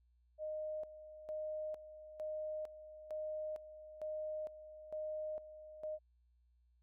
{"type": "tone with tremolo", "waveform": "sine", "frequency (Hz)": 617, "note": "D#5", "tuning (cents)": -15, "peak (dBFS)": -39, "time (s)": [0.38, 5.99], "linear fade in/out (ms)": 50, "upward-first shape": "square", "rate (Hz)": 1.1, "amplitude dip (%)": 75, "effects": ["added 60 Hz sine -69 dBFS peak until 6.82 s"]}